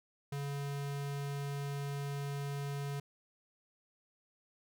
square tone, 141.4 Hz, C#3, 35 cents sharp, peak -37 dBFS, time 0.32-3 s, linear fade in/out 5 ms, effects none

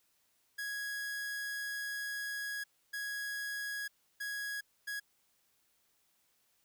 45% pulse tone bursts at uneven times, 1661.2 Hz, G#6, in tune, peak -37 dBFS, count 4, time 0.58-2.64 / 2.93-3.88 / 4.2-4.61 / 4.87-5 s, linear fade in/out 10 ms, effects white hiss -74 dBFS RMS until 6.64 s

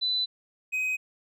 sine / triangle tone pair in turn, 3998 / 2519 Hz, B7 / D#7, +20 / +21 cents, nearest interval minor sixth, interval 799 cents, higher first, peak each -24 dBFS, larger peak neither, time 0.01-0.26 / 0.72-0.97 s, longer neither, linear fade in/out 20 ms, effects none

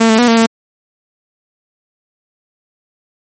sawtooth tone with pitch steps, 226.3 / 221.1 / 242.5 / 228.8 / 226.8 Hz, A3 / A3 / B3 / A#3 / A#3, +49 / +9 / -31 / -32 / -47 cents, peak -3 dBFS, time 0-0.465 s, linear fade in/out 10 ms, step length 93 ms, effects MP3 32 kbps

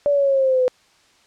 sine exponential sweep, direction down, 581 to 501 Hz, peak -14 dBFS, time 0.06-0.68 s, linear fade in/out 0 ms, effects white hiss -56 dBFS RMS until 1.26 s + low-pass 6000 Hz 12 dB/octave

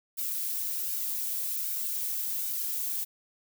violet noise with flanger, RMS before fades -32 dBFS, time 0.17-3.05 s, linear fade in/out 20 ms, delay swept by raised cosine 1.3 to 2.7 ms, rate 1.3 Hz, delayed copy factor +0.5, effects none

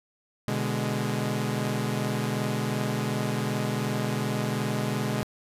sawtooth chord, G# diminished, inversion first, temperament equal with one note detuned, 124.11 / 146.83 / 207.7 Hz, B2 / D3 / G#3, +9 / 0 / 0 cents, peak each -26 / -28 / -26 dBFS, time 0.48-5.23 s, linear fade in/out 0 ms, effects resampled to 32000 Hz

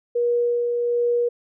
sine tone with tremolo, 478.8 Hz, A#4, 46 cents sharp, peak -17 dBFS, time 0.15-1.29 s, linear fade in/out 10 ms, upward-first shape sine, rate 1.3 Hz, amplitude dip 30%, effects none

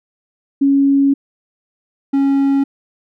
sine / triangle tone pair in turn, 277.2 / 275.7 Hz, C#4 / C#4, 0 / -9 cents, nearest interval unison, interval 9 cents, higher first, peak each -9 dBFS, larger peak neither, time 0.61-1.14 / 2.13-2.64 s, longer first, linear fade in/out 10 ms, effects none

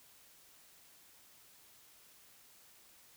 silence, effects white hiss -62 dBFS RMS until 3.16 s

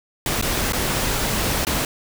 pink noise with dropouts, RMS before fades -22 dBFS, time 0.26-1.85 s, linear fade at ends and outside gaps 2 ms, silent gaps 0.414-0.424 / 0.723-0.732 / 1.65-1.668 s, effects none

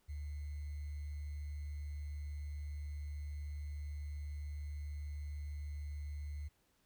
sine tone with sample-and-hold, 73.42 Hz, D2, in tune, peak -40 dBFS, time 0.08-6.49 s, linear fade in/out 20 ms, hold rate 2100 Hz, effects pink hiss -75 dBFS RMS until 6.85 s

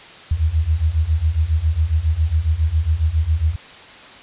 sine beating tone pair, 75.1 / 82.4 Hz, D2 / E2, +39 / 0 cents, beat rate 7.3 Hz, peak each -19 / -17 dBFS, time 0.31-3.56 s, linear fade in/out 5 ms, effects white hiss -40 dBFS RMS until 4.22 s + resampled to 8000 Hz

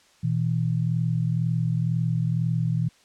sine tone pair together, 120 / 162.03 Hz, B2 / E3, -49 / -29 cents, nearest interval perfect fourth, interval 520 cents, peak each -24 dBFS, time 0.23-2.89 s, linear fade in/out 10 ms, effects white hiss -58 dBFS RMS until 3.04 s + low-pass 7000 Hz 12 dB/octave

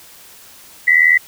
sine tone pair together, 1941.9 / 2022 Hz, B6 / B6, -30 / +40 cents, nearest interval minor second, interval 70 cents, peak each -11 dBFS, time 0.87-1.18 s, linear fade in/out 10 ms, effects white hiss -42 dBFS RMS until 1.27 s

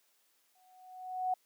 sine tone with exponential growth, 740 Hz, F#5, in tune, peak -27 dBFS, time 0.55-1.34 s, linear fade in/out 5 ms, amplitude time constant 170 ms, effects white hiss -72 dBFS RMS until 1.45 s + high-pass 300 Hz 12 dB/octave

